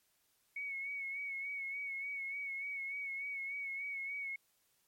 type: tone with vibrato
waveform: sine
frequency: 2217 Hz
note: C#7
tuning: in tune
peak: -38 dBFS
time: 0.56-4.36 s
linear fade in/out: 5 ms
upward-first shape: sine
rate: 3.4 Hz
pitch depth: 41 cents each way
effects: white hiss -75 dBFS RMS until 4.87 s + MP3 64 kbps